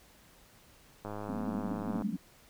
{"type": "click train", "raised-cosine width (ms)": 1, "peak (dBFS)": -26, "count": 102, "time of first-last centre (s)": [1.05, 2.021], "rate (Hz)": 104}
{"type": "band-pass noise", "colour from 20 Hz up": "pink", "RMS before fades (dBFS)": -36, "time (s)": [1.28, 2.17], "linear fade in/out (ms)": 10, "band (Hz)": [180, 280], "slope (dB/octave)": 96}
{"effects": ["pink hiss -60 dBFS RMS until 2.49 s"]}